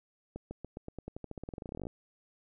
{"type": "accelerating click train", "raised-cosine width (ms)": 2, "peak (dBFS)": -27, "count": 26, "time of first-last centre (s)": [0.36, 1.869], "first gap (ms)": 150, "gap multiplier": 0.91, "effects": []}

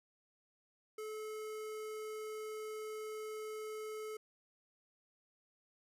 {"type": "tone with notch filter", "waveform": "square", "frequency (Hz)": 431.8, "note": "A4", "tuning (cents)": -33, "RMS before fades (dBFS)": -44, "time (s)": [0.98, 4.17], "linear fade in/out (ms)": 5, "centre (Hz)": 3700, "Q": 2, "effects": ["resampled to 32000 Hz", "13-bit"]}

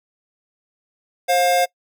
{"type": "tone pair together", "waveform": "square", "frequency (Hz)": [531.3, 710], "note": ["C5", "F5"], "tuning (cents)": [26, 28], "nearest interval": "perfect fourth", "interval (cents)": 502, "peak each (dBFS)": [-20, -17], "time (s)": [1.28, 1.66], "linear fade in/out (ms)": 20, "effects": ["noise-tail reverb RT60 0.1 s tail -23 dB re dry"]}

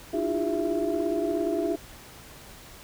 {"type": "tone cluster", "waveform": "sine", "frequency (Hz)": [302.4, 334.5, 351.6, 403.1, 667], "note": ["D#4", "E4", "F4", "G4", "E5"], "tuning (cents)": [-49, 25, 12, 48, 20], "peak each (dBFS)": -30, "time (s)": [0.13, 1.76], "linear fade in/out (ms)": 10, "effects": ["tanh soft clip ceiling -16 dBFS", "pink hiss -47 dBFS RMS until 2.83 s"]}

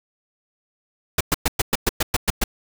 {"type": "noise bursts", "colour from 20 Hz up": "pink", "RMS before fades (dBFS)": -18, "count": 10, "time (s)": [1.18, 2.44], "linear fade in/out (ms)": 5, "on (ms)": 27, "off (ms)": 110, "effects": []}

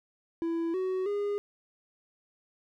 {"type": "tone with pitch steps", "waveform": "triangle", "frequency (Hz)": [332.7, 373.8, 408.6], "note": ["E4", "F#4", "G#4"], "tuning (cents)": [16, 18, -28], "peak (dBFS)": -26, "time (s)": [0.42, 1.38], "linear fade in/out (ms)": 0, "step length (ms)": 320, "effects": []}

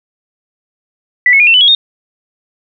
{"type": "tone with pitch steps", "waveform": "sine", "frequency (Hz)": [1975.5, 2192, 2432, 2699, 2994, 3322, 3686], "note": ["B6", "C#7", "D#7", "E7", "F#7", "G#7", "A#7"], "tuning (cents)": [0, -20, -40, 40, 20, 0, -20], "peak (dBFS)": -4, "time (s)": [1.26, 1.75], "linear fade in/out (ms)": 2, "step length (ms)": 70, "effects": []}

